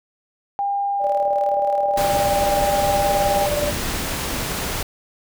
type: tone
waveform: sine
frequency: 802 Hz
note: G5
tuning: 39 cents sharp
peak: -19 dBFS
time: 0.59-3.46 s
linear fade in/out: 0 ms
type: tone with tremolo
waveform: sine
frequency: 587.3 Hz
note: D5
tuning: in tune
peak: -18 dBFS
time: 0.99-3.73 s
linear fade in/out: 50 ms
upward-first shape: square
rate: 19 Hz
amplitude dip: 50%
type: noise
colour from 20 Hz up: pink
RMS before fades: -25 dBFS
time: 1.97-4.83 s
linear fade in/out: 5 ms
effects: none